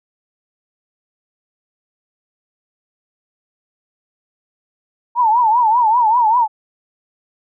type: tone with vibrato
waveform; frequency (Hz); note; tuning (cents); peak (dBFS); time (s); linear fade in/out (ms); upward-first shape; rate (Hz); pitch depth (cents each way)
sine; 920; A#5; -23; -10; 5.15-6.48; 50; triangle; 5.1; 160
effects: none